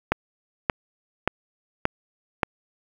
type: click train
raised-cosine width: 0.5 ms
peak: -4 dBFS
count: 5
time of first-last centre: 0.12-2.432 s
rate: 1.73 Hz
effects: 7-bit